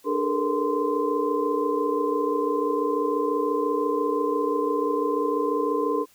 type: tone cluster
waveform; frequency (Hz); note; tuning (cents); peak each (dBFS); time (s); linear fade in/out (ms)
sine; 296 / 412.9 / 447.4 / 473.3 / 1037; D4 / G#4 / A4 / A#4 / C6; +14 / -10 / +29 / +26 / -16; -28; 0.04-6.06; 50
effects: white hiss -58 dBFS RMS until 6.14 s